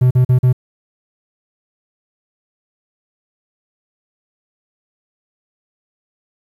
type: tone bursts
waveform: triangle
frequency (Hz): 126.3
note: B2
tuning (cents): +39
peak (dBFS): -6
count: 4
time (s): 0.01-0.529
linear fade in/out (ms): 10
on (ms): 99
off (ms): 41
effects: 8-bit

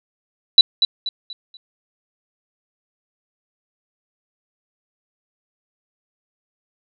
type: tone with echo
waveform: sine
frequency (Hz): 3951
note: B7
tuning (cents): 0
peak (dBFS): -3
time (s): 0.58-0.61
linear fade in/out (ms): 2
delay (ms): 240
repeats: 4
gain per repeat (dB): -9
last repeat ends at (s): 1.57
effects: none

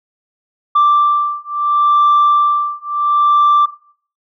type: beating tone pair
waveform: sine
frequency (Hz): 1174.7 / 1175.43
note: D6 / D6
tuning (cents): 0 / +1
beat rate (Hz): 0.73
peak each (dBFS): -12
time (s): 0.75-3.66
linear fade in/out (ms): 10
effects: noise-tail reverb RT60 0.5 s tail -17 dB re dry + tanh soft clip ceiling -5 dBFS

